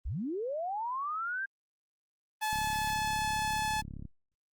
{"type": "linear sweep", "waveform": "sine", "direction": "up", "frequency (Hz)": [35.48, 1612], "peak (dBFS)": -32, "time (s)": [0.05, 1.46], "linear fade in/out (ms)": 10}
{"type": "tone", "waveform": "sawtooth", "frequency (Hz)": 862, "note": "A5", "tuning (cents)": -36, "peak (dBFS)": -26, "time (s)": [2.41, 3.82], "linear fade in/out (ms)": 20}
{"type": "click train", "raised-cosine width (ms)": 5, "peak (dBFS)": -30, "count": 54, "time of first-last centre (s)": [2.53, 4.053], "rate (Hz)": 34.8}
{"effects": ["Opus 24 kbps"]}